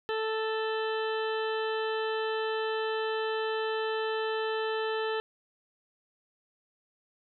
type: harmonic tone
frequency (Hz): 440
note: A4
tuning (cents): 0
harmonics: 1 / 2 / 3 / 4 / 6 / 7 / 8 / 9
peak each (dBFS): -30 / -37 / -39 / -38 / -44 / -43 / -49 / -47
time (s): 0.09-5.2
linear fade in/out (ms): 0
effects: none